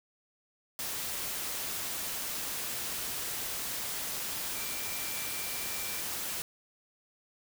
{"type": "tone in noise", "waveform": "sine", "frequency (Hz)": 2349, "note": "D7", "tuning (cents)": 0, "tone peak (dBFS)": -45, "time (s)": [4.55, 6.01], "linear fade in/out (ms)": 0, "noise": "white", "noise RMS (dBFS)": -36, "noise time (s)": [0.79, 6.42], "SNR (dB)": -12, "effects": []}